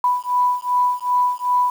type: beating tone pair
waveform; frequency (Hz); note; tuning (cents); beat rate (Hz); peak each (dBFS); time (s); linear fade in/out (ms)
sine; 987.8 / 990.4; B5 / B5; 0 / +5; 2.6; -19; 0.04-1.7; 2
effects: 7-bit